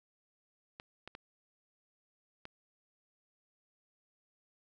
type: clicks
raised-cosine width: 0.3 ms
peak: -29 dBFS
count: 4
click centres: 0.799 / 1.076 / 1.151 / 2.454 s
effects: none

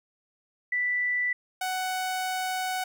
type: tone pair in turn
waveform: sine / sawtooth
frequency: 1975.5 / 744.7 Hz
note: B6 / F#5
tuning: 0 / +11 cents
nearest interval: octave + perfect fourth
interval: 1689 cents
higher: first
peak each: -24 dBFS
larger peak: neither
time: 0.72-1.33 / 1.61-2.84 s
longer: second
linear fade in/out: 5 ms
effects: 11-bit

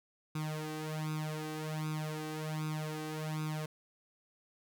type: tone with flanger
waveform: sawtooth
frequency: 154.9 Hz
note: D#3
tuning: 7 cents flat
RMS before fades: -38 dBFS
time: 0.35-3.66 s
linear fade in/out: 5 ms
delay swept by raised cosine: 0.8 to 2.6 ms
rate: 1.3 Hz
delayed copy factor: +0.85
effects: none

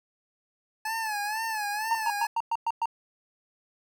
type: tone with vibrato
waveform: 25% pulse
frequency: 860 Hz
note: A5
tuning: 40 cents flat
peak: -25 dBFS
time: 0.85-2.27 s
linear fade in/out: 5 ms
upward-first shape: sine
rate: 2.1 Hz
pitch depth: 90 cents each way
type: tone bursts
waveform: triangle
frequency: 920 Hz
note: A#5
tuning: 23 cents flat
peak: -22 dBFS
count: 7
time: 1.91-2.857 s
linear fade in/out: 2 ms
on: 41 ms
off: 110 ms
effects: none

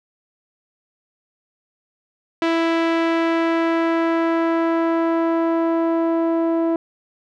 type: tone with low-pass filter sweep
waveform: sawtooth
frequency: 330.7 Hz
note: E4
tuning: 6 cents sharp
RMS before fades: -19 dBFS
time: 2.42-6.76 s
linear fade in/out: 2 ms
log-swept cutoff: 3100 to 700 Hz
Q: 0.97
effects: none

